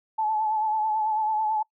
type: tone with vibrato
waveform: sine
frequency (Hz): 865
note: A5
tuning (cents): -30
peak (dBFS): -22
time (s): 0.18-1.63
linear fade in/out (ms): 10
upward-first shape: sine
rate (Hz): 9.1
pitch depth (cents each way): 38
effects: noise-tail reverb RT60 0.1 s tail -25 dB re dry